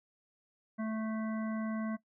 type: harmonic tone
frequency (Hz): 219.6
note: A3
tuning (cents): -3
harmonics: 1 / 3 / 5 / 7 / 9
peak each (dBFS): -33 / -43 / -47 / -50 / -52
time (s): 0.78-1.97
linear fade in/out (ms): 20
effects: noise-tail reverb RT60 0.1 s tail -18 dB re dry